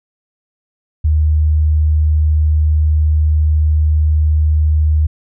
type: tone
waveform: sine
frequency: 76.8 Hz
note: D#2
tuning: 22 cents flat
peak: -9 dBFS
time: 1.04-5.07 s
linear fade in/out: 10 ms
effects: none